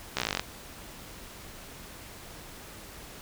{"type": "slowing click train", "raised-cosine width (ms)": 0.2, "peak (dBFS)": -10, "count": 13, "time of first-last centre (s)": [0.17, 0.395], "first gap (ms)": 15, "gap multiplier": 1.04, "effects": ["pink hiss -46 dBFS RMS until 3.21 s"]}